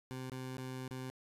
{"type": "tone with dropouts", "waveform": "20% pulse", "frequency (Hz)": 129.4, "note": "C3", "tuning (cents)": -19, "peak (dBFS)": -36, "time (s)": [0.11, 1.1], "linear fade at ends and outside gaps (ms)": 0, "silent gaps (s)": [[0.297, 0.319], [0.57, 0.582], [0.879, 0.909]], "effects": ["resampled to 32000 Hz"]}